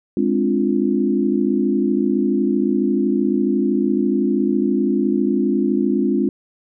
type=chord; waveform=sine; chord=D half-diminished seventh; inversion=second; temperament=equal; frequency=207.7 / 261.6 / 293.7 / 349.2 Hz; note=Ab3 / C4 / D4 / F4; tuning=0 / 0 / 0 / 0 cents; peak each=-20 / -20 / -22 / -21 dBFS; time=0.17-6.29 s; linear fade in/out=2 ms; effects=none